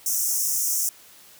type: high-pass noise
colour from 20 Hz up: pink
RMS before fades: -24 dBFS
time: 0.06-0.89 s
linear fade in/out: 2 ms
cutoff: 5500 Hz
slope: 96 dB/octave
effects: white hiss -50 dBFS RMS until 1.39 s + high-pass 80 Hz 12 dB/octave